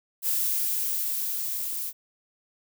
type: noise with level ramp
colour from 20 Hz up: violet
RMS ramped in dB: -25 to -32 dBFS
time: 0.22-1.93 s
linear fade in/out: 50 ms
effects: none